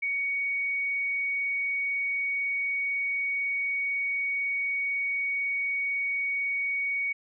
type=tone; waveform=sine; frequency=2239 Hz; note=C#7; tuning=17 cents sharp; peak=-26 dBFS; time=0.02-7.13 s; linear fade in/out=10 ms; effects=none